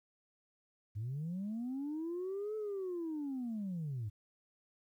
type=linear two-way sweep; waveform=sine; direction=up then down; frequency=98 to 436.4 to 98 Hz; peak=-35 dBFS; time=0.95-4.1 s; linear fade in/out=20 ms; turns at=2.56 s; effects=tanh soft clip ceiling -34 dBFS + 12-bit